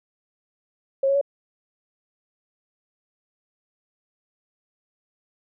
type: tone with pitch steps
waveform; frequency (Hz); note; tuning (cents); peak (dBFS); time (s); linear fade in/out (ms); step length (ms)
sine; 542 / 552.4 / 563.1; C#5 / C#5 / C#5; -39 / -6 / +27; -17; 1.03-1.213; 5; 61
effects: none